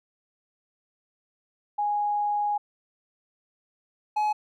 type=tone pair in turn; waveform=sine / triangle; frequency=828 / 846.4 Hz; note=G#5 / G#5; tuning=-5 / +33 cents; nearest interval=unison; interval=38 cents; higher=second; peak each=-23 / -20 dBFS; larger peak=second; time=1.78-2.58 / 4.16-4.33 s; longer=first; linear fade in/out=10 ms; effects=none